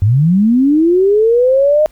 sine linear sweep, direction up, 93 to 621 Hz, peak -7 dBFS, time 0.02-1.86 s, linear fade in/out 0 ms, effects added 42 Hz sine -42 dBFS peak until 1.91 s + pink hiss -52 dBFS RMS until 1.91 s

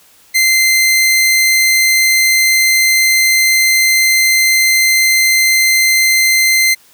sawtooth tone, 2078 Hz, C7, 12 cents flat, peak -5 dBFS, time 0.34-6.75 s, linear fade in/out 20 ms, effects white hiss -47 dBFS RMS until 6.93 s

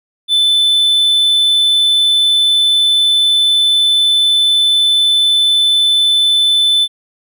triangle tone, 3516 Hz, A7, 2 cents flat, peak -7 dBFS, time 0.28-6.88 s, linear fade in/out 50 ms, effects none

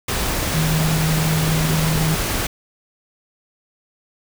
sine tone in noise, 158 Hz, D#3, 27 cents sharp, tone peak -17 dBFS, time 0.54-2.15 s, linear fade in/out 5 ms, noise pink, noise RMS -22 dBFS, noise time 0.08-2.47 s, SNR +2 dB, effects none

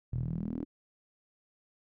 sawtooth tone with band-pass filter sweep, 40.3 Hz, E1, 38 cents flat, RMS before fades -35 dBFS, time 0.12-0.65 s, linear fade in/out 10 ms, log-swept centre 110 to 300 Hz, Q 4.4, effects none

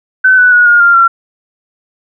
sine tone with pitch steps, 1520 / 1487.9 / 1456.4 / 1425.6 / 1395.5 / 1365.9 Hz, F#6 / F#6 / F#6 / F6 / F6 / F6, +46 / +9 / -28 / +35 / -2 / -39 cents, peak -3 dBFS, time 0.24-1.08 s, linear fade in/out 10 ms, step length 140 ms, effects none

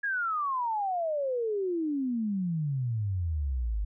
sine exponential sweep, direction down, 1685 to 49 Hz, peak -27 dBFS, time 0.03-3.85 s, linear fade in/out 10 ms, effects none

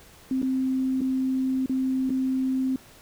sine tone with dropouts, 261.6 Hz, C4, in tune, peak -22 dBFS, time 0.31-2.76 s, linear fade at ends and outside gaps 2 ms, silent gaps 0.418-0.428 / 1.008-1.015 / 1.66-1.695 / 2.095-2.103 s, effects pink hiss -51 dBFS RMS until 3.01 s

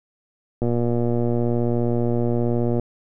click train, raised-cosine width 2 ms, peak -10 dBFS, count 260, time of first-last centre 0.62-2.796 s, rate 119 Hz, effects none

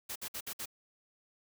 white noise bursts, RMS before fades -40 dBFS, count 5, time 0.09-0.658 s, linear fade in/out 10 ms, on 68 ms, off 57 ms, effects none

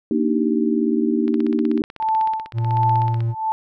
sine chord, Eb major seventh, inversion second, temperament just, 233.3 / 291.7 / 311.1 / 388.9 Hz, Bb3 / D4 / Eb4 / G4, +2 / -12 / 0 / -14 cents, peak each -20 / -24 / -21 / -24 dBFS, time 0.11-1.82 s, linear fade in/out 2 ms
click train, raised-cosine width 0.3 ms, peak -20 dBFS, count 32, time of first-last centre 1.28-3.205 s, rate 16.1 Hz
sine tone with tremolo, 880 Hz, A5, in tune, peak -15 dBFS, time 2-3.52 s, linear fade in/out 0 ms, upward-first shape sine, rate 1.4 Hz, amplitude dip 100%
triangle tone, 115.4 Hz, A#2, 17 cents flat, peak -16 dBFS, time 2.53-3.35 s, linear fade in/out 50 ms
effects none

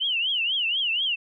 sine tone with vibrato, 2954 Hz, F#7, 3 cents flat, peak -22 dBFS, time 0-1.16 s, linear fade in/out 20 ms, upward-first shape triangle, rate 4.1 Hz, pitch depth 220 cents each way, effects none

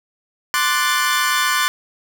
sawtooth chord, D dominant seventh, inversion third, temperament equal, 1046.5 / 1174.7 / 1480 / 1760 Hz, C6 / D6 / F#6 / A6, 0 / 0 / 0 / 0 cents, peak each -18 dBFS, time 0.54-1.68 s, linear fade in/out 0 ms, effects none

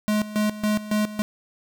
square tone with tremolo, 211.6 Hz, G#3, 33 cents sharp, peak -20 dBFS, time 0.08-1.22 s, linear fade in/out 0 ms, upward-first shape square, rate 3.6 Hz, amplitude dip 80%, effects none

